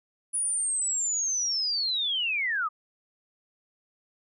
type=linear sweep; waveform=sine; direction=down; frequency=9850 to 1174.7 Hz; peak=-25 dBFS; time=0.33-2.69 s; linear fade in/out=20 ms; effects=none